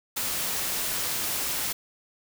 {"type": "noise", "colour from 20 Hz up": "white", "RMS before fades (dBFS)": -29, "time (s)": [0.16, 1.73], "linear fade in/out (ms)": 10, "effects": []}